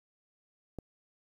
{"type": "click", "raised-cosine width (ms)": 2, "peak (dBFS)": -26, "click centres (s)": 0.787, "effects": ["10-bit"]}